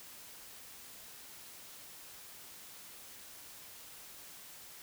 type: silence
effects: white hiss -52 dBFS RMS until 4.82 s